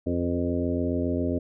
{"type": "harmonic tone with a mistuned harmonic", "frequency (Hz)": 87.31, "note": "F2", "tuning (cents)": 0, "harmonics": [1, 2, 3, 4, 5, 6, 7], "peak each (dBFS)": [-30, -35, -27, -32, -34, -36, -34], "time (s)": [0.06, 1.39], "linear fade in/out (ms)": 10, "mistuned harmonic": 6, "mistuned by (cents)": -27, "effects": []}